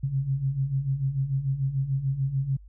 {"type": "beating tone pair", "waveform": "sine", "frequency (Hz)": [131.1, 137.9], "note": ["C3", "C#3"], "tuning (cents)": [4, -9], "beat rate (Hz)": 6.8, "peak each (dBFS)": [-30, -25], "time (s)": [0.03, 2.57], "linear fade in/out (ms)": 10, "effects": ["added 50 Hz sine -45 dBFS peak until 2.68 s"]}